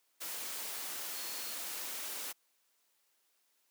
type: tone in noise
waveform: sine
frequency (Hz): 4333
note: C#8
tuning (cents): -40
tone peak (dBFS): -49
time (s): 1.13-1.55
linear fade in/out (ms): 20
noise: white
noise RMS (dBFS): -41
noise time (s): 0.2-2.33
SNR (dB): -11
effects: white hiss -75 dBFS RMS until 3.7 s + high-pass 300 Hz 12 dB/octave